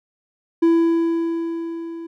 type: tone with level ramp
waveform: triangle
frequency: 332.8 Hz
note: E4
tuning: 17 cents sharp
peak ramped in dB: -9 to -28 dBFS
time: 0.62-2.07 s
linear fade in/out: 10 ms
effects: none